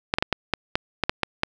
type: clicks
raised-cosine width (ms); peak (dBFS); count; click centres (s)
0.3; -4; 10; 0.139 / 0.185 / 0.225 / 0.327 / 0.537 / 0.755 / 1.037 / 1.095 / 1.233 / 1.434
effects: none